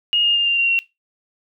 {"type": "tone with pitch steps", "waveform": "sine", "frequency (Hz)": [2859, 2834, 2810, 2786, 2762, 2738], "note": ["F7", "F7", "F7", "F7", "F7", "F7"], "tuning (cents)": [40, 25, 10, -5, -20, -35], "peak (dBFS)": -14, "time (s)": [0.13, 0.79], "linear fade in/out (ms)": 0, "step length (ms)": 110, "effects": ["noise-tail reverb RT60 0.2 s tail -18 dB re dry"]}